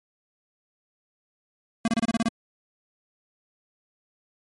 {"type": "tone bursts", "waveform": "square", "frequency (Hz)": 228.4, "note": "A#3", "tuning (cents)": -35, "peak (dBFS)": -21, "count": 8, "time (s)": [1.85, 2.285], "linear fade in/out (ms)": 2, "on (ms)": 29, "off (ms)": 29, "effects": ["MP3 48 kbps"]}